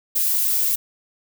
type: noise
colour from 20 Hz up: violet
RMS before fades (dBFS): -20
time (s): 0.15-0.76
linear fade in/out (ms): 10
effects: none